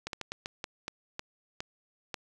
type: slowing click train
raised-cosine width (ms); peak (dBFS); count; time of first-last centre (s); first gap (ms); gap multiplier
0.2; -18; 10; 0.07-2.142; 62; 1.31
effects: 9-bit